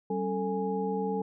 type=tone cluster; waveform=sine; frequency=191.5 / 273 / 444.2 / 829 Hz; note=G3 / C#4 / A4 / G#5; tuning=-40 / -26 / +16 / -3 cents; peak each=-32 / -39 / -31 / -35 dBFS; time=0.1-1.22 s; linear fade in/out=5 ms; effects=none